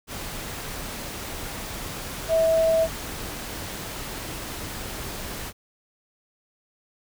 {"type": "tone in noise", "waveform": "sine", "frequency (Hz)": 650, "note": "E5", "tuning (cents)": -24, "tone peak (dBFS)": -17, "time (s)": [2.28, 2.88], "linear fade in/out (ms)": 50, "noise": "pink", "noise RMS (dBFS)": -34, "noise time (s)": [0.07, 5.53], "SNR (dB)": 14, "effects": []}